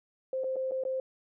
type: tone with dropouts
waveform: sine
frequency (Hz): 523.3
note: C5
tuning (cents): 0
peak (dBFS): -29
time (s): 0.33-1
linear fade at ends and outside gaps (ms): 2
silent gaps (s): 0.437-0.442 / 0.559-0.565 / 0.711-0.718 / 0.837-0.851
effects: none